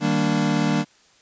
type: chord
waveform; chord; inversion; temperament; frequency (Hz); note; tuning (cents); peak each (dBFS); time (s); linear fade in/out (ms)
square; Eb major seventh; none; equal; 155.56 / 196 / 233.1 / 293.7; Eb3 / G3 / Bb3 / D4; 0 / 0 / 0 / 0; -25; 0-0.85; 50
effects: white hiss -56 dBFS RMS until 1.21 s + resampled to 16000 Hz